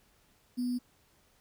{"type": "tone with sample-and-hold", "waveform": "sine", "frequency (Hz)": 246.6, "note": "B3", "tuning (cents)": -2, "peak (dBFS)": -29, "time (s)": [0.57, 0.79], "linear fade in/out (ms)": 20, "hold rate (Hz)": 4900, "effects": ["pink hiss -67 dBFS RMS until 1.4 s"]}